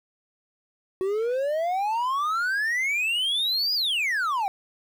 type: exponential two-way sweep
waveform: triangle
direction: up then down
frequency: 370 to 5000 to 754 Hz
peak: -21 dBFS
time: 1.01-4.48 s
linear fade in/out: 0 ms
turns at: 3.74 s
effects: 9-bit